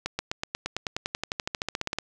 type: accelerating click train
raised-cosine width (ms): 0.2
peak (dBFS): -11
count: 23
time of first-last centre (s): 0.06-1.986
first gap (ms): 130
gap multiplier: 0.96
effects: none